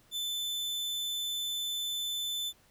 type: tone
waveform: 40% pulse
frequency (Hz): 3520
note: A7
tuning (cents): 0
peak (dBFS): -31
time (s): 0.11-2.53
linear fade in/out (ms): 50
effects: pink hiss -64 dBFS RMS until 2.7 s